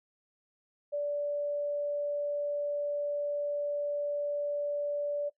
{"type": "tone", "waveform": "sine", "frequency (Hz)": 581, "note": "D5", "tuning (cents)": -19, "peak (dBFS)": -29, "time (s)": [0.92, 5.3], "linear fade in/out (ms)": 20, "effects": ["noise-tail reverb RT60 0.1 s tail -18 dB re dry"]}